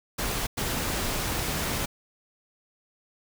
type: noise bursts at uneven times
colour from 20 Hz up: pink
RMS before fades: -29 dBFS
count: 2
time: 0.18-0.47 / 0.57-1.86 s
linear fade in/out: 10 ms
effects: none